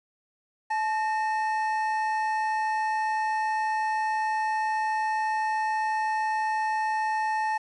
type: tone pair together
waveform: triangle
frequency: 866.2 / 1828 Hz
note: A5 / A#6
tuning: -27 / -34 cents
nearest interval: octave + minor second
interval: 1293 cents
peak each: -23 / -31 dBFS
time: 0.7-7.58 s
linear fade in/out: 10 ms
effects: resampled to 22050 Hz + 9-bit